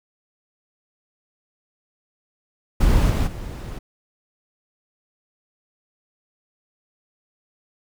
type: noise with level steps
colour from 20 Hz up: brown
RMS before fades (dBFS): -17 / -20 / -31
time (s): 2.8-3.79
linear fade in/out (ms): 10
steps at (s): 3.09 / 3.26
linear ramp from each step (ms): 20
effects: none